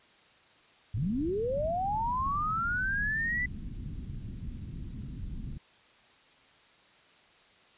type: linear sweep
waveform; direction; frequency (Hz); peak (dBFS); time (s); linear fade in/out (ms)
sine; up; 87.31 to 2000; -28; 0.94-3.46; 5
type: low-pass noise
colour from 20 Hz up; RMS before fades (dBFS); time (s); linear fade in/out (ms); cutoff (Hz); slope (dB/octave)
pink; -39; 0.96-5.58; 5; 230; 24
effects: white hiss -60 dBFS RMS until 7.77 s + resampled to 8000 Hz